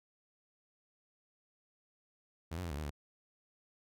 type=tone with pitch steps; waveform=sawtooth; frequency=81.7 / 91.1 / 84.5 / 70.3 / 77.1 / 71.9 Hz; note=E2 / F#2 / E2 / C#2 / D#2 / D2; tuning=-15 / -26 / +43 / +25 / -15 / -36 cents; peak=-34 dBFS; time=2.51-2.906 s; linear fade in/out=10 ms; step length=66 ms; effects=none